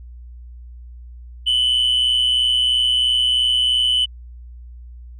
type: tone pair together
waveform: sine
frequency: 2980 / 3103 Hz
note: F#7 / G7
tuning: +12 / -18 cents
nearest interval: minor second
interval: 70 cents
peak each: -13 / -20 dBFS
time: 1.46-4.06 s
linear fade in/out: 20 ms
effects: tanh soft clip ceiling -12 dBFS + added 60 Hz sine -35 dBFS peak until 5.19 s